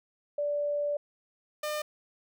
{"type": "tone pair in turn", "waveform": ["sine", "sawtooth"], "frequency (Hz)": [583, 603.2], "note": ["D5", "D5"], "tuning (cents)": [-13, 46], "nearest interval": "minor second", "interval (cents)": 59, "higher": "second", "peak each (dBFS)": -27, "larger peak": "neither", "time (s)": [[0.38, 0.97], [1.63, 1.82]], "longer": "first", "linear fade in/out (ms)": 5, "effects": []}